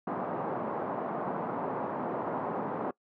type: band-pass noise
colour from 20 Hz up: white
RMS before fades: -34 dBFS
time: 0.07-2.91 s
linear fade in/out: 5 ms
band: 150 to 1000 Hz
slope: 24 dB/octave
effects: noise-tail reverb RT60 0.1 s tail -22 dB re dry